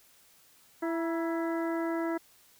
harmonic tone with a mistuned harmonic, 332 Hz, E4, 12 cents sharp, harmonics 1 / 2 / 3 / 4 / 5 / 6, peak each -30 / -36 / -40 / -42 / -44 / -46 dBFS, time 0.82-2.18 s, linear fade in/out 10 ms, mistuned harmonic 3, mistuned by -49 cents, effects white hiss -61 dBFS RMS until 2.59 s

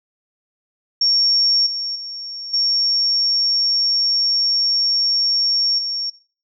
sine tone with level steps, 5510 Hz, F8, 24 cents flat, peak -13 / -22 / -28 / -15 / -21 dBFS, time 1.01-6.1 s, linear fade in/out 5 ms, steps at 1.66 / 1.95 / 2.53 / 5.78 s, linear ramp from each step 10 ms, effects noise-tail reverb RT60 0.4 s tail -20 dB re dry

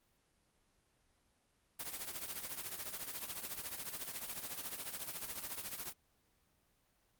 white noise with tremolo, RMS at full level -40 dBFS, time 1.79-5.93 s, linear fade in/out 10 ms, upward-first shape triangle, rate 14 Hz, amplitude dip 80%, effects pink hiss -75 dBFS RMS until 7.19 s + Opus 24 kbps

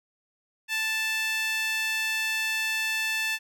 sawtooth tone with high-pass filter, 880 Hz, A5, in tune, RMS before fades -28 dBFS, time 0.68-3.39 s, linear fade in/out 50 ms, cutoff 2200 Hz, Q 4, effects none

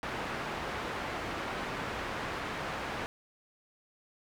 white low-pass noise, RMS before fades -37 dBFS, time 0.03-3.06 s, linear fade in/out 0 ms, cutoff 1600 Hz, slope 12 dB/octave, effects none

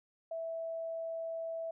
sine tone, 657 Hz, E5, 6 cents flat, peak -36 dBFS, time 0.31-1.71 s, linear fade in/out 5 ms, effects none

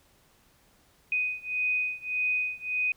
sine beating tone pair, 2495 / 2496.7 Hz, D#7 / D#7, +4 / +5 cents, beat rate 1.7 Hz, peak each -29 / -30 dBFS, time 1.12-2.92 s, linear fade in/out 2 ms, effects pink hiss -63 dBFS RMS until 2.96 s

